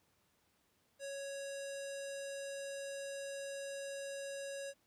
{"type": "tone with low-pass filter", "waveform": "square", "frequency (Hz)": 554.4, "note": "C#5", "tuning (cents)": 0, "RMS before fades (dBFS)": -44, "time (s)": [0.99, 4.74], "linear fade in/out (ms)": 50, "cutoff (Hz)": 8300, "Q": 2.6, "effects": ["pink hiss -75 dBFS RMS until 4.86 s", "high-pass 80 Hz 12 dB/octave"]}